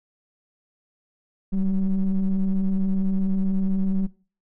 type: ring-modulated tone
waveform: triangle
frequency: 93 Hz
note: F#2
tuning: 9 cents sharp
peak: -13 dBFS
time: 1.52-4.07 s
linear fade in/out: 20 ms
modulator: 99.1 Hz
effects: noise-tail reverb RT60 0.4 s tail -22 dB re dry + tanh soft clip ceiling -11 dBFS